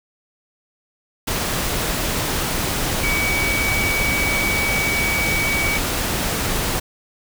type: tone in noise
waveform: sine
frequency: 2269 Hz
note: C#7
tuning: 40 cents sharp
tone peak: -20 dBFS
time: 3.03-5.78 s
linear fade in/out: 10 ms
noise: pink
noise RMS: -22 dBFS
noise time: 1.27-6.8 s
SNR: -1 dB
effects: none